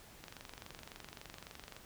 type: click train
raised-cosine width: 0.2 ms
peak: -30 dBFS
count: 37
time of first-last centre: 0.24-1.765 s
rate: 23.6 Hz
effects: pink hiss -57 dBFS RMS until 1.85 s